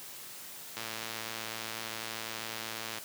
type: click train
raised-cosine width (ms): 0.2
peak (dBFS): -20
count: 249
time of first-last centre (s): 0.77-2.984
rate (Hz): 112
effects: white hiss -46 dBFS RMS until 3.04 s + high-pass 100 Hz 12 dB/octave

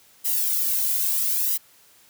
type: noise with flanger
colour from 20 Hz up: violet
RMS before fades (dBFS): -23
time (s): 0.24-1.58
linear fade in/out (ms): 20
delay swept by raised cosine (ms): 1 to 2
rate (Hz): 0.75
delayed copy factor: +0.9
effects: white hiss -55 dBFS RMS until 2.09 s + high-pass 60 Hz 12 dB/octave

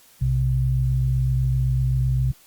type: tone pair together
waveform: sine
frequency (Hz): 60.6 / 128.41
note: B1 / C3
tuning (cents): -32 / -32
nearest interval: octave + minor second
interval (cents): 1300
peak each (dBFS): -23 / -19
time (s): 0.21-2.32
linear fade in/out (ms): 10
effects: white hiss -53 dBFS RMS until 2.46 s + Opus 48 kbps

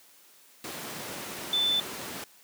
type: tone in noise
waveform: sine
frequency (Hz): 3520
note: A7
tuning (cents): 0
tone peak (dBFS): -23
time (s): 1.53-1.8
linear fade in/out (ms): 2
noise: pink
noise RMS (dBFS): -37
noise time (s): 0.64-2.24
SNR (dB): +11
effects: white hiss -57 dBFS RMS until 2.43 s + high-pass 200 Hz 12 dB/octave

